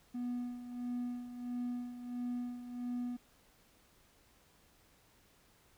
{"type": "tone with tremolo", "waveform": "triangle", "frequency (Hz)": 244.5, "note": "B3", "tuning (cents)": -17, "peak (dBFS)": -32, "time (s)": [0.14, 3.17], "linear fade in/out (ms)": 10, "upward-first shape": "sine", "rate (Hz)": 1.5, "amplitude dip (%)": 70, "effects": ["tanh soft clip ceiling -29 dBFS", "pink hiss -67 dBFS RMS until 5.77 s"]}